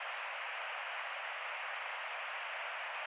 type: band-pass noise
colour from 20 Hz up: white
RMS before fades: -42 dBFS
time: 0-3.06 s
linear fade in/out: 5 ms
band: 570 to 2800 Hz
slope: 48 dB/octave
effects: resampled to 8000 Hz